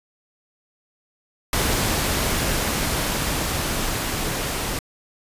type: noise with level ramp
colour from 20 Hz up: pink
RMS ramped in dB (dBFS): -21 to -26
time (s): 1.53-4.79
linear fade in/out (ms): 2
effects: resampled to 32000 Hz